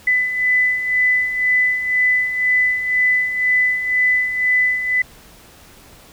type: beating tone pair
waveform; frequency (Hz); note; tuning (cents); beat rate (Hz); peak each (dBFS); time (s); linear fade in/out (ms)
sine; 2000 / 2002; B6 / B6; +21 / +23; 2; -22 / -15; 0.07-5.02; 5
effects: pink hiss -45 dBFS RMS until 6.12 s